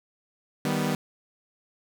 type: chord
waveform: sawtooth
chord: Eb augmented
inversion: none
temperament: equal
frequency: 155.56 / 196 / 246.9 Hz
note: Eb3 / G3 / B3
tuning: 0 / 0 / 0 cents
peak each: -25 dBFS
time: 0.65-0.95 s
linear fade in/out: 2 ms
effects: none